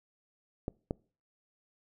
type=clicks; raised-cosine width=2 ms; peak=-20 / -18 dBFS; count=2; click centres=0.681 / 0.909 s; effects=noise-tail reverb RT60 0.4 s tail -25 dB re dry